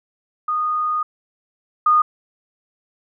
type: tone pair in turn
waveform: sine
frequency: 1233 / 1227.7 Hz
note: D#6 / D#6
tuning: -16 / -24 cents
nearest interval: unison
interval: 8 cents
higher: first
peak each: -18 / -11 dBFS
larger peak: second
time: 0.48-1.03 / 1.86-2.02 s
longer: first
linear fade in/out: 5 ms
effects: none